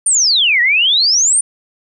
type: exponential two-way sweep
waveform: sine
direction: down then up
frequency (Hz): 9397 to 1864.7 to 9397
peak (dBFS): -9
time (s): 0.06-1.41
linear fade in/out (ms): 5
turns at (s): 0.61
effects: none